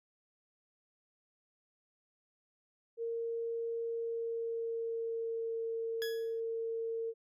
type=tone with pitch glide; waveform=sine; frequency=461.6 to 455.2 Hz; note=A#4 to A#4; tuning=-17 to -41 cents; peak=-34 dBFS; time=2.97-7.14 s; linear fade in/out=50 ms; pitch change=-24 cents; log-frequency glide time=3.89-5.62 s
type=tone with exponential decay; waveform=20% pulse; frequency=1680 Hz; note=G#6; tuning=19 cents sharp; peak=-31 dBFS; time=6.02-6.4 s; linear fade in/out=0 ms; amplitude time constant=81 ms
effects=none